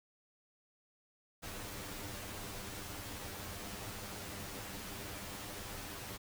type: noise with comb filter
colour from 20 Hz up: pink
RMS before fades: -45 dBFS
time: 1.42-6.18 s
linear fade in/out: 20 ms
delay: 10 ms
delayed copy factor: +0.6
effects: none